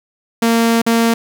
sawtooth tone with dropouts, 230 Hz, A#3, 23 cents flat, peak -7 dBFS, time 0.42-1.14 s, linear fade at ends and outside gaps 5 ms, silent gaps 0.818-0.864 s, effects none

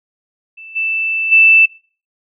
sine tone with level steps, 2649 Hz, E7, 8 cents sharp, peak -32 / -15 / -5 dBFS, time 0.57-1.66 s, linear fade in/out 10 ms, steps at 0.75 / 1.31 s, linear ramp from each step 20 ms, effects noise-tail reverb RT60 0.4 s tail -21 dB re dry

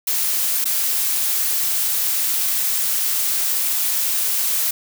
blue noise with dropouts, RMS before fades -20 dBFS, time 0.07-4.71 s, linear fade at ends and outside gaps 5 ms, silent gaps 0.644-0.654 s, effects none

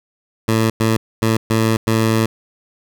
15% pulse tone bursts at uneven times, 111.7 Hz, A2, 27 cents sharp, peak -7 dBFS, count 5, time 0.48-0.7 / 0.8-0.97 / 1.22-1.37 / 1.5-1.77 / 1.87-2.26 s, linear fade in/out 5 ms, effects none

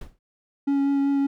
brown noise with exponential decay, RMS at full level -31 dBFS, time 0.01-0.19 s, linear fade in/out 5 ms, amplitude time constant 38 ms
triangle tone with vibrato, 278.7 Hz, C#4, 9 cents sharp, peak -17 dBFS, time 0.67-1.27 s, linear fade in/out 10 ms, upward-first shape triangle, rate 5.2 Hz, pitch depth 13 cents each way
effects none

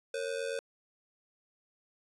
square ring-modulated tone, 504 Hz, B4, 35 cents sharp, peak -31 dBFS, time 0.14-0.59 s, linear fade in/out 0 ms, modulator 44.2 Hz, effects resampled to 24000 Hz

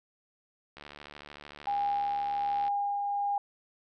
click train, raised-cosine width 0.3 ms, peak -29 dBFS, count 141, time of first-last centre 0.77-2.68 s, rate 73.3 Hz
sine tone with tremolo, 810 Hz, G#5, 43 cents flat, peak -26 dBFS, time 1.67-3.38 s, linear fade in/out 2 ms, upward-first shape triangle, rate 1.3 Hz, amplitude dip 30%
effects none

